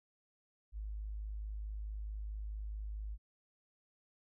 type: tone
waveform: sine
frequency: 52.3 Hz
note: G#1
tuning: 13 cents sharp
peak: -39 dBFS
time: 0.72-3.18 s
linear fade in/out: 50 ms
effects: none